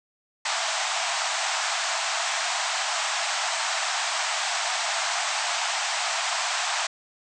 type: band-pass noise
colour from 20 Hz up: pink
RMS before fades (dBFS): -27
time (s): 0.45-6.87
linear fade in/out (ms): 5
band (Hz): 640 to 8300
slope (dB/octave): 96
effects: none

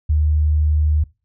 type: tone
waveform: sine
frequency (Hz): 76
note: D#2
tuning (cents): -40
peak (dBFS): -13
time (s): 0.09-1.04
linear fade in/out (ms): 10
effects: noise-tail reverb RT60 0.3 s tail -21 dB re dry

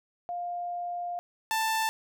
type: tone pair in turn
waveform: sine / sawtooth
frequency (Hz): 703 / 885.7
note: F5 / A5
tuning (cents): +11 / +11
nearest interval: major third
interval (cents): 400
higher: second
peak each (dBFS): -31 / -22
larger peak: second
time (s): 0.29-1.19 / 1.51-1.89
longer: first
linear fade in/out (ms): 0
effects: none

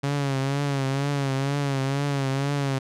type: tone with vibrato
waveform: sawtooth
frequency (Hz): 138.59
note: C#3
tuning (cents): 0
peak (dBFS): -19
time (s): 0.03-2.79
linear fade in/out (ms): 10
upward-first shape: triangle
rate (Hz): 2.1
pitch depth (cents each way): 71
effects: low-pass 8000 Hz 12 dB/octave

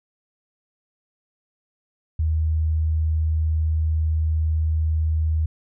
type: tone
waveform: sine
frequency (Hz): 78.9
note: D#2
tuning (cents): +25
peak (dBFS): -18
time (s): 2.19-5.46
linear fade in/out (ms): 5
effects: none

